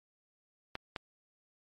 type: clicks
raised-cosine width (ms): 0.3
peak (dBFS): -20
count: 2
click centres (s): 0.754 / 0.962
effects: MP3 64 kbps